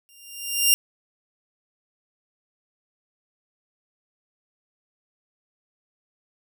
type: tone with exponential growth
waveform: 10% pulse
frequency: 2794 Hz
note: F7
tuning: in tune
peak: -4 dBFS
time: 0.09-0.74 s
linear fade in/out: 0 ms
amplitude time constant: 140 ms
effects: none